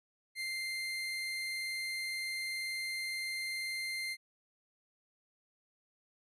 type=tone; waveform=30% pulse; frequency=2093 Hz; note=C7; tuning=in tune; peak=-33 dBFS; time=0.35-4.17 s; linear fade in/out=50 ms; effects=resampled to 32000 Hz